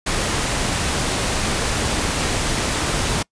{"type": "noise", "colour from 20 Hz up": "pink", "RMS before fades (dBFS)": -21, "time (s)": [0.06, 3.23], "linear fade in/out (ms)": 10, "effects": ["noise-tail reverb RT60 0.1 s tail -25 dB re dry", "resampled to 22050 Hz"]}